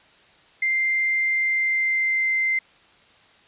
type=tone with pitch glide; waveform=sine; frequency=2093 to 2081 Hz; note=C7 to C7; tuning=0 to -10 cents; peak=-19 dBFS; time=0.62-2.59 s; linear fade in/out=5 ms; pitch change=-10 cents; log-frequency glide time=1.34-2.32 s; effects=white hiss -54 dBFS RMS until 3.47 s + resampled to 8000 Hz